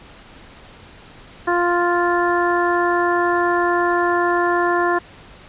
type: harmonic tone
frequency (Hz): 349.5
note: F4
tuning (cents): +1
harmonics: 1 / 2 / 3 / 4 / 5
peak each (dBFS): -19 / -22 / -21 / -25 / -24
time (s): 1.47-4.99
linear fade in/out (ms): 10
effects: pink hiss -43 dBFS RMS until 5.48 s + resampled to 8000 Hz